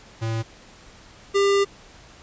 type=tone pair in turn; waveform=square; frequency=112.8 / 398.6 Hz; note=A2 / G4; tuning=+44 / +29 cents; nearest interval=octave + minor seventh; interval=2185 cents; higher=second; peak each=-24 / -17 dBFS; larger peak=second; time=0.21-0.43 / 1.34-1.65 s; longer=second; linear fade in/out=20 ms; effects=pink hiss -48 dBFS RMS until 2.22 s + resampled to 16000 Hz